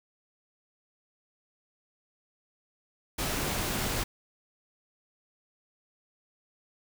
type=noise; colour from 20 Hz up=pink; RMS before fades=-31 dBFS; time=3.18-4.04 s; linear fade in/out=10 ms; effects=none